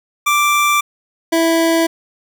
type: tone pair in turn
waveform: 25% pulse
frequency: 1174.7 / 329.6 Hz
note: D6 / E4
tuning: 0 / 0 cents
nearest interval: octave + minor seventh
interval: 2200 cents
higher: first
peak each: -8 dBFS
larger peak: neither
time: 0.26-0.81 / 1.32-1.87 s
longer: neither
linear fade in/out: 10 ms
effects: none